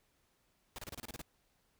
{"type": "noise bursts", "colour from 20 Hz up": "pink", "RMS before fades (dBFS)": -45, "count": 9, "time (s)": [0.76, 1.216], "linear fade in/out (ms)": 0, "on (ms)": 24, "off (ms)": 30, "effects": ["pink hiss -75 dBFS RMS until 1.79 s"]}